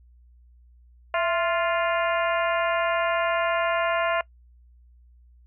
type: harmonic tone with a mistuned harmonic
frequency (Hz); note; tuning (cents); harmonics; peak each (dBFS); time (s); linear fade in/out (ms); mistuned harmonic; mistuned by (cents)
349.2; F4; 0; 2 / 3 / 4 / 5 / 6 / 7 / 8; -24 / -28 / -30 / -32 / -34 / -35 / -36; 1.14-4.21; 2; 2; -78
effects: noise-tail reverb RT60 0.1 s tail -22 dB re dry + added 60 Hz sine -51 dBFS peak until 5.46 s